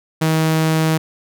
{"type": "tone", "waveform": "sawtooth", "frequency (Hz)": 159.1, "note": "D#3", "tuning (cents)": 39, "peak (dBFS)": -10, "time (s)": [0.21, 0.98], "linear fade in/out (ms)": 10, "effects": []}